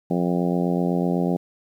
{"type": "harmonic tone", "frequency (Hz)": 88, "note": "F2", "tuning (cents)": 14, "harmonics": [2, 3, 4, 5, 6, 7, 8, 9], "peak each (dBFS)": [-22, -26, -28, -30, -32, -33, -34, -35], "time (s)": [0.1, 1.37], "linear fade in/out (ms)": 10, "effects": ["9-bit"]}